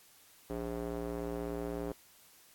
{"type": "tone with band-pass filter", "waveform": "square", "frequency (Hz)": 58.27, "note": "A#1", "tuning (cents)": 0, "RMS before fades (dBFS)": -38, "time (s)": [0.5, 1.92], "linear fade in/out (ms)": 0, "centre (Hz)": 430, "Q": 1.7, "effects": ["white hiss -61 dBFS RMS until 2.54 s", "AAC 64 kbps"]}